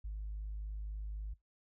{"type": "tone", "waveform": "sine", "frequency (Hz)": 51.91, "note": "G#1", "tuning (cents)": 0, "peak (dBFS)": -37, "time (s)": [0.04, 1.34], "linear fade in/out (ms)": 10, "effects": ["noise-tail reverb RT60 0.2 s tail -23 dB re dry", "tanh soft clip ceiling -35 dBFS"]}